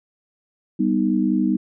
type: chord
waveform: sine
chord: G augmented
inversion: none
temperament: equal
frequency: 196 / 246.9 / 311.1 Hz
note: G3 / B3 / D#4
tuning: 0 / 0 / 0 cents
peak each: -21 dBFS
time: 0.79-1.57 s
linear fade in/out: 10 ms
effects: none